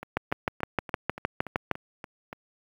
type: two click trains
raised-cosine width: 0.5 ms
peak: -9 / -22 dBFS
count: 11 / 9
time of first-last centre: 0.17-1.713 / 0.03-2.329 s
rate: 6.48 / 3.48 Hz
effects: high-pass 60 Hz 12 dB/octave + 8-bit